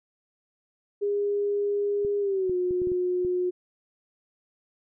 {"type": "tone with pitch glide", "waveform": "sine", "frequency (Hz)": [407.5, 361], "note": ["G#4", "F#4"], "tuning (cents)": [-33, -43], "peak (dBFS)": -23, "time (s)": [1.01, 3.51], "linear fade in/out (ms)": 20, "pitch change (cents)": -210, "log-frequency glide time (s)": [2.2, 2.55]}
{"type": "clicks", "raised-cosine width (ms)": 3, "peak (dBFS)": -26, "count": 7, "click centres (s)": [2.049, 2.496, 2.709, 2.818, 2.872, 2.918, 3.249]}
{"effects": []}